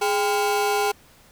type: ring-modulated tone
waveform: 35% pulse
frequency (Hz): 607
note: D#5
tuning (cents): -43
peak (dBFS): -15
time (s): 0.01-0.92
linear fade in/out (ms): 10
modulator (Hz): 191
effects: pink hiss -53 dBFS RMS until 1.31 s